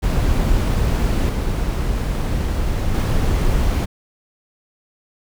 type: noise with level steps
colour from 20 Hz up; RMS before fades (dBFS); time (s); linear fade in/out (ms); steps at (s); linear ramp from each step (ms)
brown; -17 / -20 / -17; 0.02-3.86; 20; 1.29 / 2.94; 2
effects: none